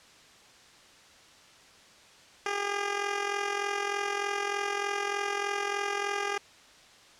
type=tone with amplitude modulation; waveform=10% pulse; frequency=404.6 Hz; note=G#4; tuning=45 cents flat; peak=-18 dBFS; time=2.46-6.38 s; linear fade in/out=2 ms; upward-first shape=sine; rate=43.3 Hz; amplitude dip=60%; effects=white hiss -55 dBFS RMS until 7.19 s + low-pass 6000 Hz 12 dB/octave